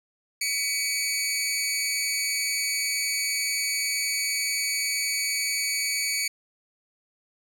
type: tone with amplitude modulation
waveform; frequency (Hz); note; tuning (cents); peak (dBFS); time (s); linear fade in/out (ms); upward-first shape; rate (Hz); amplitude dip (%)
15% pulse; 2259; C#7; +32; -15; 0.41-6.28; 5; sine; 251; 65
effects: none